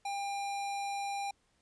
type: tone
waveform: square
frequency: 800 Hz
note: G5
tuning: 35 cents sharp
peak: -35 dBFS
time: 0.05-1.31 s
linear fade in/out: 5 ms
effects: pink hiss -73 dBFS RMS until 1.61 s + resampled to 22050 Hz